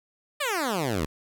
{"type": "exponential sweep", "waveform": "10% pulse", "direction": "down", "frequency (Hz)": [620, 69.5], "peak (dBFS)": -17, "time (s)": [0.4, 1.06], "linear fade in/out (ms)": 10, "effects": []}